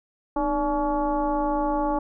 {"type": "tone with frequency modulation", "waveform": "sine", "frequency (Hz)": 579, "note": "D5", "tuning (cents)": -25, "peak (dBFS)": -21, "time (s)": [0.36, 1.99], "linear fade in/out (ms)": 5, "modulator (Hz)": 276, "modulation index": 1.6, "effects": []}